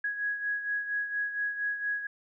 sine beating tone pair, 1663 / 1667.3 Hz, G#6 / G#6, +2 / +6 cents, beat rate 4.3 Hz, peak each -30 / -37 dBFS, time 0.04-2.07 s, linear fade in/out 5 ms, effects none

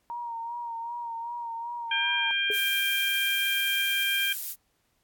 sine tone with vibrato, 936 Hz, A#5, 7 cents sharp, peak -32 dBFS, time 0.1-2.31 s, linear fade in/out 0 ms, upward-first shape sine, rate 2.6 Hz, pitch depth 38 cents each way
harmonic tone, 797 Hz, G5, 28 cents sharp, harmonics 2 / 3 / 4, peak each -29 / -29 / -28 dBFS, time 1.91-4.33 s, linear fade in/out 5 ms
sine tone with exponential decay, 420 Hz, G#4, 19 cents sharp, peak -27 dBFS, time 2.5-2.59 s, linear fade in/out 2 ms, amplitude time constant 18 ms
violet noise, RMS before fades -33 dBFS, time 2.51-4.56 s, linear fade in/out 50 ms
effects pink hiss -72 dBFS RMS until 5.03 s + AAC 64 kbps

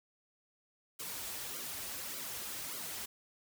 white noise with flanger, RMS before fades -42 dBFS, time 0.99-3.06 s, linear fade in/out 10 ms, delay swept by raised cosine 1.1 to 6.7 ms, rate 1.7 Hz, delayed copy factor -0.95, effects none

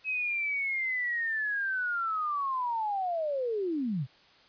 sine linear sweep, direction down, 2569 to 114.8 Hz, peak -28 dBFS, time 0.04-4.07 s, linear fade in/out 50 ms, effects white hiss -59 dBFS RMS until 4.48 s + resampled to 11025 Hz

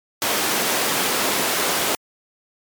pink high-pass noise, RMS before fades -21 dBFS, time 0.22-1.95 s, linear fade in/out 0 ms, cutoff 320 Hz, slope 12 dB/octave, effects MP3 96 kbps

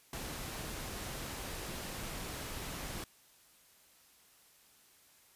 pink noise, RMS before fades -42 dBFS, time 0.13-3.04 s, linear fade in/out 2 ms, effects white hiss -64 dBFS RMS until 5.35 s + resampled to 32000 Hz

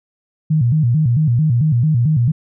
sine tone with vibrato, 136.4 Hz, C#3, 28 cents flat, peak -11 dBFS, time 0.5-2.32 s, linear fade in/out 10 ms, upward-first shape square, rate 4.5 Hz, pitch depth 230 cents each way, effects none

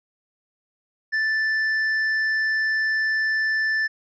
sine tone with hard clipping, 1760 Hz, A6, in tune, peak -21 dBFS, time 1.12-3.88 s, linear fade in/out 20 ms, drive 4 dB, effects resampled to 22050 Hz

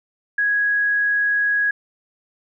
sine tone, 1661.2 Hz, G#6, in tune, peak -16 dBFS, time 0.38-1.71 s, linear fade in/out 5 ms, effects none

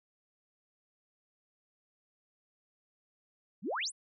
sine exponential sweep, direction up, 155.56 to 10770 Hz, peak -32 dBFS, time 3.62-3.92 s, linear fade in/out 50 ms, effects none

